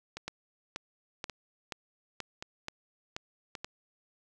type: two click trains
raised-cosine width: 0.2 ms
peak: -19 / -22 dBFS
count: 8 / 4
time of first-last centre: 0.28-3.645 / 0.17-3.552 s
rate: 2.08 / 0.887 Hz
effects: none